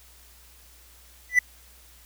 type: tone with exponential growth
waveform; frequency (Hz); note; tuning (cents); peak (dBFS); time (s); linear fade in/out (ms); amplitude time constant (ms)
triangle; 1986; B6; +9; -9; 1.29-1.39; 5; 20
effects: added 60 Hz sine -54 dBFS peak until 2.05 s + white hiss -54 dBFS RMS until 2.05 s